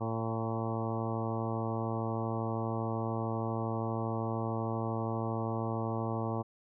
harmonic tone with a mistuned harmonic, 112.8 Hz, A2, 44 cents sharp, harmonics 1 / 2 / 3 / 4 / 5 / 6 / 7 / 8 / 9 / 10, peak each -35 / -38 / -40 / -41 / -42 / -43 / -43 / -44 / -45 / -45 dBFS, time 0-6.43 s, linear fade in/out 20 ms, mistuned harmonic 6, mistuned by +20 cents, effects none

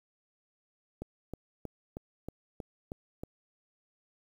click train, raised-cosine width 2 ms, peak -25 dBFS, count 8, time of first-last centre 1.02-3.235 s, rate 3.16 Hz, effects 9-bit

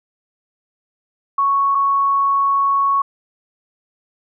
sine tone pair in turn, 1108.7 / 1108.7 Hz, C#6 / C#6, 0 / 0 cents, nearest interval unison, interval 0 cents, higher neither, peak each -13 dBFS, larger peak neither, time 1.38-1.75 / 1.75-3.02 s, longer second, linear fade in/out 5 ms, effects none

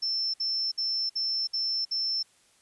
sine tone bursts, 5340 Hz, E8, 22 cents sharp, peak -26 dBFS, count 6, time 0.02-2.23 s, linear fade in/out 10 ms, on 320 ms, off 58 ms, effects white hiss -63 dBFS RMS until 2.61 s + resampled to 24000 Hz

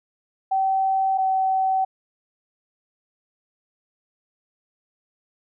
sine tone pair in turn, 769 / 762.4 Hz, G5 / G5, -33 / -48 cents, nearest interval unison, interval 15 cents, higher first, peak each -18 dBFS, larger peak neither, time 0.51-1.18 / 1.18-1.85 s, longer neither, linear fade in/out 10 ms, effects none

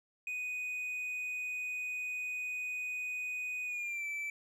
triangle tone with pitch glide, 2489 to 2322 Hz, D#7 to D7, 0 to -20 cents, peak -34 dBFS, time 0.27-4.3 s, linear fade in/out 2 ms, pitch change -120 cents, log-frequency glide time 3.65-4.06 s, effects none

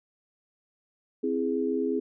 sine chord, C augmented, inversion none, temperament equal, 261.6 / 329.6 / 415.3 Hz, C4 / E4 / G#4, 0 / 0 / 0 cents, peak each -29 / -31 / -28 dBFS, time 1.23-2 s, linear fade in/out 10 ms, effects none

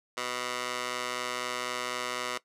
15% pulse tone with high-pass filter, 124 Hz, B2, 7 cents sharp, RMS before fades -34 dBFS, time 0.17-2.38 s, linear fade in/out 5 ms, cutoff 810 Hz, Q 0.7, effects noise-tail reverb RT60 0.1 s tail -17 dB re dry + low-pass 9000 Hz 12 dB/octave

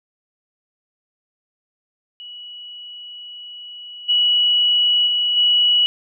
sine tone with level steps, 2932 Hz, F#7, 16 cents flat, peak -33 / -13 / -16 / -12 dBFS, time 2.2-5.86 s, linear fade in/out 0 ms, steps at 4.08 / 5.06 / 5.36 s, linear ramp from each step 20 ms, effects none

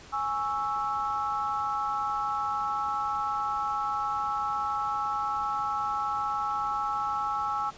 sine chord, C# minor, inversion second, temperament equal, 830.6 / 1108.7 / 1318.5 Hz, G#5 / C#6 / E6, 0 / 0 / 0 cents, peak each -31 / -34 / -30 dBFS, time 0.12-7.71 s, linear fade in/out 20 ms, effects pink hiss -49 dBFS RMS until 7.77 s + resampled to 16000 Hz

